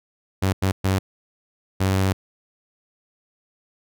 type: tone bursts at uneven times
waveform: sawtooth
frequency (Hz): 95.5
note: G2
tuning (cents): -45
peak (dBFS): -14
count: 4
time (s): 0.42-0.53 / 0.62-0.72 / 0.84-0.99 / 1.8-2.13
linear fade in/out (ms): 10
effects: none